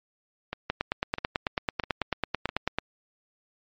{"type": "two click trains", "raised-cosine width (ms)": 0.3, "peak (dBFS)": [-15, -9], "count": [4, 20], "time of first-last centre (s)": [[0.53, 2.491], [0.7, 2.786]], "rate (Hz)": [1.53, 9.11], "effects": ["low-pass 4000 Hz 12 dB/octave", "MP3 48 kbps"]}